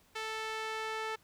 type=tone with band-pass filter sweep; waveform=sawtooth; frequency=440 Hz; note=A4; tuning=in tune; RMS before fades=-38 dBFS; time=0.15-1.16 s; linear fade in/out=10 ms; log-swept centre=2500 to 1600 Hz; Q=0.73; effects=pink hiss -66 dBFS RMS until 1.23 s